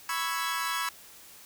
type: chord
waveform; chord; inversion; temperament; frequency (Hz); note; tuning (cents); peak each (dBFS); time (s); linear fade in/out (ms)
sawtooth; C# minor seventh; third; equal; 987.8 / 1108.7 / 1318.5 / 1661.2; B5 / C#6 / E6 / G#6; 0 / 0 / 0 / 0; -31; 0.09-0.89; 2
effects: white hiss -51 dBFS RMS until 1.45 s